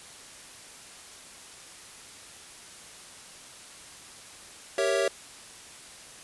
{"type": "chord", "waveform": "square", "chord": "G diminished seventh", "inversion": "none", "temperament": "equal", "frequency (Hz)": [392, 466.2, 554.4, 659.3], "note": ["G4", "Bb4", "Db5", "Fb5"], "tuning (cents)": [0, 0, 0, 0], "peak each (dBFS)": [-30, -32, -28, -31], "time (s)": [4.78, 5.08], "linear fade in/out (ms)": 2, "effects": ["white hiss -47 dBFS RMS until 6.23 s", "resampled to 24000 Hz"]}